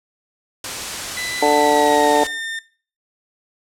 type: noise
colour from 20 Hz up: white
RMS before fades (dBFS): -26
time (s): 0.64-2.27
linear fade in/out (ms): 2
type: tone with pitch glide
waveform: 30% pulse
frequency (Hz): 1996 to 1809.3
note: B6 to A6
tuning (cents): +18 to +48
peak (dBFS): -22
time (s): 1.17-2.59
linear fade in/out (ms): 2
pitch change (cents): -170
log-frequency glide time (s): 1.53-2.29
type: harmonic tone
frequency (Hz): 147.6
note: D3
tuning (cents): +9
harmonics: 2 / 3 / 4 / 5 / 6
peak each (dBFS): -21 / -17 / -19 / -19 / -17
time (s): 1.42-2.24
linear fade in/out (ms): 5
effects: noise-tail reverb RT60 0.4 s tail -18 dB re dry + low-pass 9000 Hz 12 dB/octave